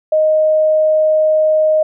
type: tone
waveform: sine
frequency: 622 Hz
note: D#5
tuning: 1 cent flat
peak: -9 dBFS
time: 0.12-1.83 s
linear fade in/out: 5 ms
effects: none